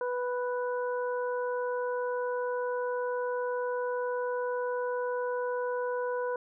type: harmonic tone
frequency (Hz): 493.9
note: B4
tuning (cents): 0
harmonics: 1 / 2 / 3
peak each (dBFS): -30 / -36 / -40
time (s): 0.01-6.36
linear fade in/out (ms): 2
effects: none